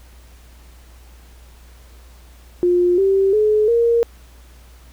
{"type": "tone with pitch steps", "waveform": "sine", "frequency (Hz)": [354.3, 388.6, 426.2, 467.5], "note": ["F4", "G4", "G#4", "A#4"], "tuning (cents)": [25, -15, 45, 5], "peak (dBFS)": -12, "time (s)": [2.63, 4.03], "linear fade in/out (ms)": 0, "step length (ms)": 350, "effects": ["added 60 Hz sine -42 dBFS peak until 4.92 s", "pink hiss -51 dBFS RMS until 4.92 s"]}